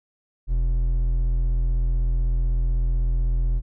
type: tone with hard clipping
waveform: triangle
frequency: 42 Hz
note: E1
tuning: 33 cents sharp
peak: -20 dBFS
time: 0.47-3.62 s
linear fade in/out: 50 ms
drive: 9 dB
effects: none